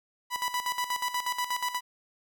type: tone with tremolo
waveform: sawtooth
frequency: 987.8 Hz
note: B5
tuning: in tune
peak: -23 dBFS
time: 0.3-1.81 s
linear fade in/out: 50 ms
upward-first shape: square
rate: 8.3 Hz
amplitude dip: 70%
effects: none